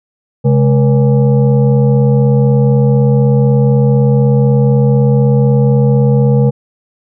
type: tone with frequency modulation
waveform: sine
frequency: 134.5 Hz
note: C3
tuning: 48 cents sharp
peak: -6 dBFS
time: 0.44-6.51 s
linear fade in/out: 20 ms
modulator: 345 Hz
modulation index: 0.88
effects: none